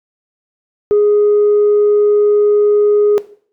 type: tone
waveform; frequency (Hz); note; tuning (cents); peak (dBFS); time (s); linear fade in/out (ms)
sine; 415.3; G#4; 0; -6; 0.91-3.18; 0
effects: noise-tail reverb RT60 0.5 s tail -17 dB re dry + tanh soft clip ceiling -5 dBFS